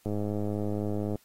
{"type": "click train", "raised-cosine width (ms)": 2, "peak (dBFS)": -19, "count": 115, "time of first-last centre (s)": [0.06, 1.156], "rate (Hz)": 104, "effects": ["white hiss -63 dBFS RMS until 1.24 s", "AAC 48 kbps"]}